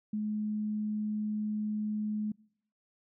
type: tone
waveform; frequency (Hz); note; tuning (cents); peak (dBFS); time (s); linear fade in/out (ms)
sine; 212.2; G#3; +38; -30; 0.13-2.32; 5
effects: noise-tail reverb RT60 0.7 s tail -25 dB re dry